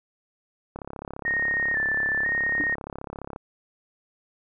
click train, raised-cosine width 1 ms, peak -21 dBFS, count 91, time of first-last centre 0.76-3.361 s, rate 34.6 Hz
sine tone with vibrato, 1810 Hz, A6, 48 cents sharp, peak -22 dBFS, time 1.25-2.75 s, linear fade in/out 10 ms, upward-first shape square, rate 1 Hz, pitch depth 46 cents each way
sine tone with exponential decay, 297.7 Hz, D4, 24 cents sharp, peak -22 dBFS, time 2.6-2.69 s, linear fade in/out 0 ms, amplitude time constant 18 ms
effects none

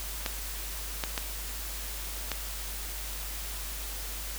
clicks, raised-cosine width 0.2 ms, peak -12 dBFS, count 4, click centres 0.262 / 1.038 / 1.178 / 2.317 s, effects added 50 Hz sine -38 dBFS peak until 4.38 s + white hiss -39 dBFS RMS until 4.38 s

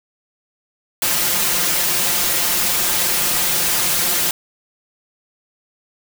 white noise with comb filter, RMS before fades -18 dBFS, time 1.02-4.31 s, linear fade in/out 2 ms, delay 5.7 ms, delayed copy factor +1, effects none

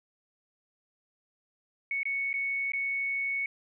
sine tone with dropouts, 2217 Hz, C#7, in tune, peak -28 dBFS, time 1.91-3.46 s, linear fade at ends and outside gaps 2 ms, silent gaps 2.032-2.054 / 2.33-2.339 / 2.72-2.734 s, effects none

